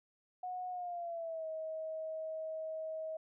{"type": "tone with pitch glide", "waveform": "sine", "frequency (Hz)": [730, 635.5], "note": ["F#5", "D#5"], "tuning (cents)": [-24, 36], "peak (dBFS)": -38, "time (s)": [0.43, 3.17], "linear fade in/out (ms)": 5, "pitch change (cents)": -240, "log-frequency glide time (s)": [0.7, 1.47], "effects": []}